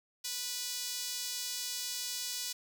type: tone with high-pass filter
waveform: sawtooth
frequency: 492.1 Hz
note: B4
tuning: 6 cents flat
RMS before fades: -38 dBFS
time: 0.24-2.53 s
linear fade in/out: 10 ms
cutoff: 4700 Hz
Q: 1.4
effects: none